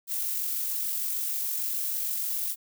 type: noise with amplitude modulation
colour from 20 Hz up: violet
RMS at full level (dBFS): -29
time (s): 0.07-2.56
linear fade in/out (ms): 50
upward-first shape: sine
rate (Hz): 46.6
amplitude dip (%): 25
effects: none